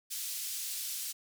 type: band-pass noise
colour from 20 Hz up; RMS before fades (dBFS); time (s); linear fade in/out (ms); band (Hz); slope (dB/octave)
white; -38; 0.1-1.13; 20; 3600 to 15000; 12
effects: none